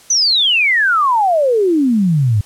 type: exponential sweep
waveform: sine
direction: down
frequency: 6180 to 98 Hz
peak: -10 dBFS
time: 0.1-2.41 s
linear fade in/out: 5 ms
effects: white hiss -44 dBFS RMS until 2.45 s + low-pass 11000 Hz 12 dB/octave